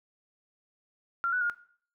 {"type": "tone with pitch steps", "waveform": "sine", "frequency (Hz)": [1379, 1484, 1423], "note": ["F6", "F#6", "F6"], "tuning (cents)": [-22, 5, 32], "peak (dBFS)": -25, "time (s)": [1.24, 1.498], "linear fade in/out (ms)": 0, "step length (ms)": 86, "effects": ["noise-tail reverb RT60 0.5 s tail -17 dB re dry"]}